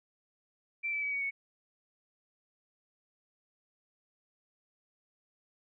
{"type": "tone with pitch steps", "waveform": "sine", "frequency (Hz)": [2343, 2311, 2279, 2248, 2217], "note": ["D7", "D7", "C#7", "C#7", "C#7"], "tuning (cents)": [-5, -28, 47, 24, 0], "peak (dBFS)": -31, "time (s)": [0.83, 1.31], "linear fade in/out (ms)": 20, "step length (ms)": 96, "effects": []}